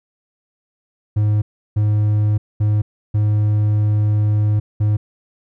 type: tone bursts at uneven times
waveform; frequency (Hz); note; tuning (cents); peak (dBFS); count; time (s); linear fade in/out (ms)
triangle; 105.4; G#2; +26; -11; 5; 1.16-1.42 / 1.76-2.38 / 2.6-2.82 / 3.14-4.6 / 4.8-4.97; 10
effects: none